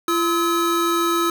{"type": "tone pair together", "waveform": "square", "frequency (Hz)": [340.8, 1286.7], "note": ["F4", "E6"], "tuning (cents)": [-42, -42], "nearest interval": "octave + major seventh", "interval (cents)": 2300, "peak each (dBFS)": -21, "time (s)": [0.08, 1.3], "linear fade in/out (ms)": 2, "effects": ["9-bit"]}